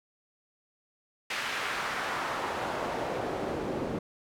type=noise with band-pass filter sweep; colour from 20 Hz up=pink; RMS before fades=-33 dBFS; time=1.3-3.99 s; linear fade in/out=5 ms; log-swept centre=2100 to 320 Hz; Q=1.1; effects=none